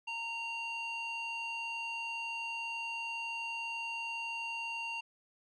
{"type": "tone with band-pass filter", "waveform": "square", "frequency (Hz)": 923, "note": "A#5", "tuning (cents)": -17, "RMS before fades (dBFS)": -39, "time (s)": [0.07, 5.01], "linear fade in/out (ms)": 10, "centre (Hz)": 2300, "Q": 4.6, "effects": ["resampled to 22050 Hz"]}